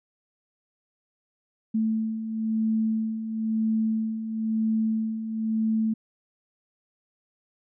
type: beating tone pair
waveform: sine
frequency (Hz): 220 / 221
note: A3 / A3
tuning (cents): 0 / +8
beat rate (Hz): 1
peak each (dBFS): -31 / -24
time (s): 1.74-5.94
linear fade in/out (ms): 10
effects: none